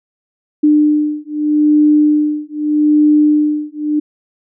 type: beating tone pair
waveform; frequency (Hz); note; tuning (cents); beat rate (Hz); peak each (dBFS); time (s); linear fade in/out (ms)
sine; 299.6 / 300.41; D4 / D4; +35 / +39; 0.81; -12; 0.63-4; 10
effects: none